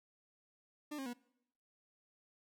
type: tone with pitch steps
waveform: 40% pulse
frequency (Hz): 298.3 / 268.8 / 242.3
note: D4 / C4 / B3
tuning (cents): +27 / +47 / -33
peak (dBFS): -40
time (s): 0.91-1.135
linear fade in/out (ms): 10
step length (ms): 75
effects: noise-tail reverb RT60 0.8 s tail -24 dB re dry